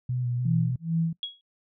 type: tone with vibrato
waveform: sine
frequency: 123.47 Hz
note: B2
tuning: in tune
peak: -25 dBFS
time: 0.09-0.76 s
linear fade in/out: 5 ms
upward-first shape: square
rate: 3.3 Hz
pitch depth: 24 cents each way
type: tone with tremolo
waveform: sine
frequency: 164.81 Hz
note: E3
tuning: in tune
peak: -21 dBFS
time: 0.45-1.13 s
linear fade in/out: 5 ms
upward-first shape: sine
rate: 2.3 Hz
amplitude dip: 100%
type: tone with exponential decay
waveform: sine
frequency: 3322 Hz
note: G#7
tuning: in tune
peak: -26 dBFS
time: 1.23-1.41 s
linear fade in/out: 1 ms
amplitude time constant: 39 ms
effects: noise-tail reverb RT60 0.1 s tail -22 dB re dry